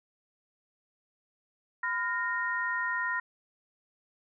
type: tone cluster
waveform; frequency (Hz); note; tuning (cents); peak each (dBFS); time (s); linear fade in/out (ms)
sine; 1009 / 1412 / 1851; B5 / F6 / A#6; +37 / +19 / -13; -34 / -34 / -31; 1.83-3.2; 5
effects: none